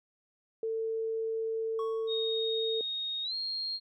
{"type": "tone", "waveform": "sine", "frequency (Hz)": 447.4, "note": "A4", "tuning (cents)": 29, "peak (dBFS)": -30, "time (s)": [0.63, 2.81], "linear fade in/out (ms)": 2}
{"type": "tone with exponential decay", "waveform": "triangle", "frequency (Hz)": 1108.7, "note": "C#6", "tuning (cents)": 0, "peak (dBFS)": -34, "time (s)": [1.79, 2.53], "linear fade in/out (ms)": 2, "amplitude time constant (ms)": 160}
{"type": "tone with pitch glide", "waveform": "sine", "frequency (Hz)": [3729, 4234], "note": ["A#7", "C8"], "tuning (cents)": [0, 20], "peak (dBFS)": -32, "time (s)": [2.07, 3.8], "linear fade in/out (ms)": 50, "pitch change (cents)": 220, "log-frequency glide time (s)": [3.23, 3.34]}
{"effects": []}